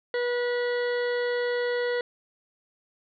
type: harmonic tone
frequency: 486 Hz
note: B4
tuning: 28 cents flat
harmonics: 1 / 2 / 3 / 4 / 6 / 7 / 8 / 9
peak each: -25 / -40 / -36 / -34 / -48 / -44 / -50 / -45 dBFS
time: 0.14-2.01 s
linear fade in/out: 2 ms
effects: none